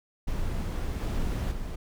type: noise with level steps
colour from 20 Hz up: brown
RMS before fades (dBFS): -30 / -28 / -34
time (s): 0.27-1.76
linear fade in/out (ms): 10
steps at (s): 1 / 1.51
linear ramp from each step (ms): 10
effects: none